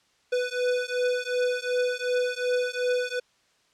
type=beating tone pair; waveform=square; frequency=494.7 / 497.4 Hz; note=B4 / B4; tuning=+3 / +12 cents; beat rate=2.7 Hz; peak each=-28 dBFS; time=0.32-3.2 s; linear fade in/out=10 ms; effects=white hiss -65 dBFS RMS until 3.73 s + low-pass 6000 Hz 12 dB/octave